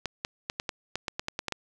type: clicks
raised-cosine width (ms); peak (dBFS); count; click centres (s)
0.2; -13; 12; 0.057 / 0.249 / 0.499 / 0.599 / 0.692 / 0.956 / 1.082 / 1.195 / 1.284 / 1.391 / 1.483 / 1.523
effects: none